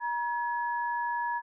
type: tone pair together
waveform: sine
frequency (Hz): 951.8 / 1696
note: A#5 / G#6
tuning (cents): +36 / +36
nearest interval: minor seventh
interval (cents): 1000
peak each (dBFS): -29 / -35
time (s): 0-1.42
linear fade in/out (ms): 50
effects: none